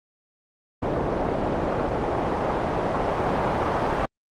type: noise with low-pass filter sweep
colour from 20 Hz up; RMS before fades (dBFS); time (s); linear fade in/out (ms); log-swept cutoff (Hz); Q
white; -24; 0.82-4.06; 10; 590 to 910; 1.1
effects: Opus 24 kbps